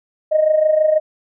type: tone with amplitude modulation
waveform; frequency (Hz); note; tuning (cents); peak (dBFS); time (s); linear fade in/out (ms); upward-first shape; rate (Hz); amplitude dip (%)
sine; 620; D#5; -6; -8; 0.31-1; 20; sine; 26.2; 65
effects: tanh soft clip ceiling -4 dBFS